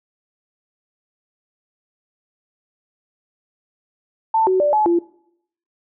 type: tone with pitch steps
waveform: sine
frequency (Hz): 890 / 374.1 / 587 / 854 / 343.1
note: A5 / F#4 / D5 / G#5 / F4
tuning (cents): +20 / +19 / -1 / +48 / -31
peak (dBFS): -13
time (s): 4.34-4.99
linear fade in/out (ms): 5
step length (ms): 130
effects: noise-tail reverb RT60 0.7 s tail -21 dB re dry